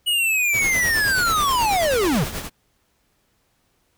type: linear sweep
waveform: square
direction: down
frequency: 2937 to 110 Hz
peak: -18 dBFS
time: 0.06-2.25 s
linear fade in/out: 20 ms
type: noise with tremolo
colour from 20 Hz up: pink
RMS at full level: -27 dBFS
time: 0.52-2.5 s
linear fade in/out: 50 ms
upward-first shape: triangle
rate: 9.3 Hz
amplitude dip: 65%
effects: pink hiss -66 dBFS RMS until 3.97 s